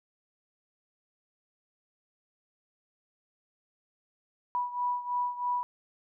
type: beating tone pair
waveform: sine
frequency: 979 / 982.1 Hz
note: B5 / B5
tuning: -15 / -10 cents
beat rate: 3.1 Hz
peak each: -30 / -34 dBFS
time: 4.55-5.63 s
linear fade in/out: 0 ms
effects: none